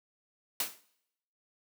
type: noise with exponential decay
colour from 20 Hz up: white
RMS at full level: -28 dBFS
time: 0.6-0.81 s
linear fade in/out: 2 ms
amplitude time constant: 44 ms
effects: noise-tail reverb RT60 0.8 s tail -21 dB re dry + high-pass 200 Hz 12 dB/octave